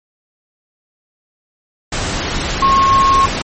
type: tone in noise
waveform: sine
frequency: 1085 Hz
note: C#6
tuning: 37 cents flat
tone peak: -8 dBFS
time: 2.62-3.26 s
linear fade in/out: 5 ms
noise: pink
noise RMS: -19 dBFS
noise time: 1.92-3.42 s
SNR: +8 dB
effects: MP3 32 kbps